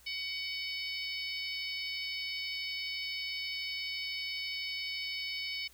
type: harmonic tone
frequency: 749 Hz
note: F#5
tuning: 21 cents sharp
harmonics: 3 / 4 / 5 / 6 / 7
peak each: -39 / -42 / -46 / -42 / -43 dBFS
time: 0.06-5.68 s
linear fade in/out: 10 ms
effects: added 60 Hz sine -64 dBFS peak until 5.73 s + white hiss -61 dBFS RMS until 5.73 s